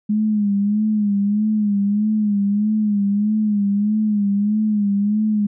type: tone with vibrato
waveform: sine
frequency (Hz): 207.7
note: G#3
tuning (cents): 0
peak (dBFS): -15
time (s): 0.09-5.47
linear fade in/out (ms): 10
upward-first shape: sine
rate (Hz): 1.6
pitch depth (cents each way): 67
effects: none